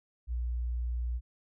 sine tone, 60 Hz, B1, 49 cents flat, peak -29 dBFS, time 0.27-1.21 s, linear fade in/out 50 ms, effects tanh soft clip ceiling -25 dBFS

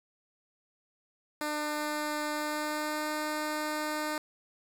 10% pulse tone with pitch glide, 300.3 to 304.3 Hz, D4 to D#4, +39 to -38 cents, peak -23 dBFS, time 1.41-4.18 s, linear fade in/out 2 ms, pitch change +23 cents, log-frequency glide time 2.32-3.08 s, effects 9-bit

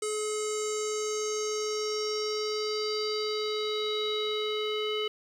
square tone with low-pass filter sweep, 426.6 Hz, G#4, 46 cents sharp, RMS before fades -31 dBFS, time 0.02-5.08 s, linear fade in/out 5 ms, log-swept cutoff 8200 to 3200 Hz, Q 7, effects 10-bit

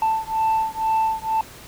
sine beating tone pair, 884 / 886.1 Hz, A5 / A5, +8 / +12 cents, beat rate 2.1 Hz, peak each -20 dBFS, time 0.02-1.41 s, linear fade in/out 2 ms, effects tanh soft clip ceiling -15 dBFS + pink hiss -42 dBFS RMS until 1.67 s

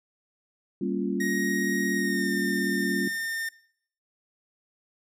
sine chord, G half-diminished seventh, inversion none, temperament equal, 196 / 233.1 / 277.2 / 349.2 Hz, G3 / Bb3 / Db4 / F4, 0 / 0 / 0 / 0 cents, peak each -30 / -32 / -31 / -31 dBFS, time 0.81-3.08 s, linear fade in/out 5 ms
45% pulse tone with pitch glide, 1878 to 1811.9 Hz, A#6 to A#6, +12 to -50 cents, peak -29 dBFS, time 1.2-3.49 s, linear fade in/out 5 ms, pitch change -62 cents, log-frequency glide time 1.93-2.33 s
effects noise-tail reverb RT60 0.6 s tail -20 dB re dry

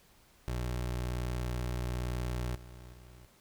25% pulse tone with level steps, 61.1 Hz, B1, 18 cents flat, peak -29 / -44 / -48 dBFS, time 0.48-3.25 s, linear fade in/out 0 ms, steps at 2.55 / 2.93 s, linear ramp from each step 10 ms, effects pink hiss -63 dBFS RMS until 3.4 s

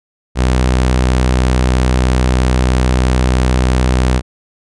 sawtooth tone, 63.1 Hz, B1, 38 cents sharp, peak -6 dBFS, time 0.35-4.22 s, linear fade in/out 50 ms, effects resampled to 22050 Hz

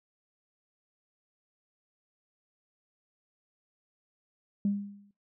sine tone with exponential decay, 201.9 Hz, G#3, 49 cents flat, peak -22 dBFS, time 4.65-5.11 s, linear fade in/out 2 ms, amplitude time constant 100 ms, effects noise-tail reverb RT60 0.2 s tail -19 dB re dry + tanh soft clip ceiling -18 dBFS

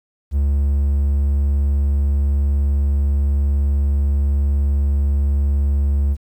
triangle tone, 70.5 Hz, C#2, 30 cents sharp, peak -12 dBFS, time 0.31-6.17 s, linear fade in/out 50 ms, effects 9-bit

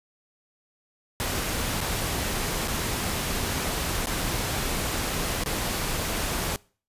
pink noise with dropouts, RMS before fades -28 dBFS, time 1.2-6.56 s, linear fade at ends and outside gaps 0 ms, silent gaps 1.806-1.812 / 2.676-2.681 / 4.058-4.07 / 5.436-5.46 s, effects noise-tail reverb RT60 0.4 s tail -23 dB re dry + resampled to 32000 Hz

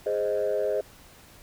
sine chord, Ab major, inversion none, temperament equal, 415.3 / 523.3 / 622.3 Hz, Ab4 / C5 / Eb5, 0 / 0 / 0 cents, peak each -27 dBFS, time 0.06-0.81 s, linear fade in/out 5 ms, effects tanh soft clip ceiling -18 dBFS + pink hiss -52 dBFS RMS until 1.42 s

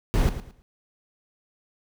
brown noise with echo, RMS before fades -20 dBFS, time 0.14-0.29 s, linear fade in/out 0 ms, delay 110 ms, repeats 3, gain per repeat -12 dB, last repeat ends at 0.62 s, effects none

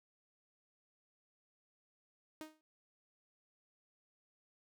sawtooth tone with exponential decay, 311.2 Hz, D#4, in tune, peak -38 dBFS, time 2.41-2.61 s, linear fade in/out 0 ms, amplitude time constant 43 ms, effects none

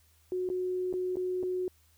sine tone with dropouts, 366.2 Hz, F#4, 18 cents flat, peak -29 dBFS, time 0.32-1.68 s, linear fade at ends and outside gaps 1 ms, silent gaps 0.49-0.5 / 0.928-0.938 / 1.157-1.169 / 1.429-1.434 s, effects added 79 Hz sine -64 dBFS peak until 1.97 s + white hiss -67 dBFS RMS until 1.97 s

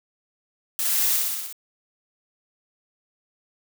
blue noise with echo, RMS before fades -25 dBFS, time 0.79-1.16 s, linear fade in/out 0 ms, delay 61 ms, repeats 6, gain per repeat -2 dB, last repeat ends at 1.526 s, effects none

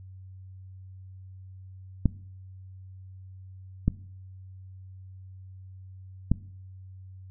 clicks, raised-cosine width 5 ms, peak -8 dBFS, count 3, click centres 2.057 / 3.88 / 6.316 s, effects noise-tail reverb RT60 0.6 s tail -21 dB re dry + added 94 Hz sine -43 dBFS peak until 7.3 s

